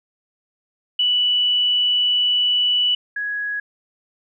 sine tone pair in turn, 2960 / 1668.5 Hz, F#7 / G#6, 0 / +8 cents, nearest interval minor seventh, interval 992 cents, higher first, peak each -15 / -22 dBFS, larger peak first, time 0.99-2.95 / 3.16-3.6 s, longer first, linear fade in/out 5 ms, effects none

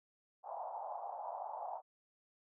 pink band-pass noise, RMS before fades -44 dBFS, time 0.43-1.82 s, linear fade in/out 50 ms, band 670 to 920 Hz, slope 48 dB/octave, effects none

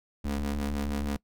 30% pulse ring-modulated tone, 72.1 Hz, D2, 31 cents flat, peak -23 dBFS, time 0.24-1.17 s, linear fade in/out 10 ms, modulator 141 Hz, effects noise-tail reverb RT60 0.1 s tail -23 dB re dry

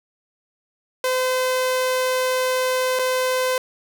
sawtooth tone with dropouts, 512 Hz, C5, 38 cents flat, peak -15 dBFS, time 1.04-3.58 s, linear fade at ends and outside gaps 2 ms, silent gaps 2.99-2.993 s, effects none

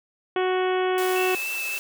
harmonic tone, 370 Hz, F#4, in tune, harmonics 1 / 2 / 3 / 4 / 5 / 6 / 7 / 8 / 9, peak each -22 / -28 / -32 / -34 / -36 / -38 / -39 / -40 / -41 dBFS, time 0.36-1.35 s, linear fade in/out 2 ms
white high-pass noise, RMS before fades -35 dBFS, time 0.98-1.79 s, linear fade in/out 0 ms, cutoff 330 Hz, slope 96 dB/octave
sine tone with vibrato, 2637 Hz, E7, in tune, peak -27 dBFS, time 1.16-1.78 s, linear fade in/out 0 ms, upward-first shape sine, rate 3.5 Hz, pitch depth 14 cents each way
effects none

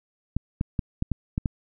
clicks, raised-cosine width 5 ms, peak -12 dBFS, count 7, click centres 0.366 / 0.611 / 0.792 / 1.024 / 1.117 / 1.379 / 1.458 s, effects none

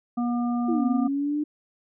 harmonic tone, 240.3 Hz, B3, 47 cents flat, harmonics 1 / 3 / 5, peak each -23 / -33 / -37 dBFS, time 0.17-1.08 s, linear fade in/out 10 ms
sine linear two-way sweep, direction down then up, 349.2 to 258.7 to 301.5 Hz, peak -23 dBFS, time 0.68-1.44 s, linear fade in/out 10 ms, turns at 0.86 s
effects none

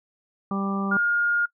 harmonic tone, 196.6 Hz, G3, 5 cents sharp, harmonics 1 / 2 / 3 / 4 / 5 / 6, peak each -25 / -35 / -39 / -36 / -40 / -31 dBFS, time 0.51-0.97 s, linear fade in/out 2 ms
sine tone, 1420 Hz, F6, 28 cents sharp, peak -19 dBFS, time 0.91-1.46 s, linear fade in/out 10 ms
effects noise-tail reverb RT60 0.1 s tail -23 dB re dry

